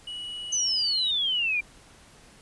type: tone with pitch glide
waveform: triangle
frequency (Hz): 2929 to 2968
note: F#7 to F#7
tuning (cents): -18 to +5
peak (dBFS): -32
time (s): 0.07-1.11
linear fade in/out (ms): 5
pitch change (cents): +23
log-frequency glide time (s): 0.51-0.6
type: exponential sweep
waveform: sine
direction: down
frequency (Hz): 6272 to 2349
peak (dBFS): -23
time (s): 0.52-1.61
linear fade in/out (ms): 10
effects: pink hiss -53 dBFS RMS until 2.41 s + resampled to 24000 Hz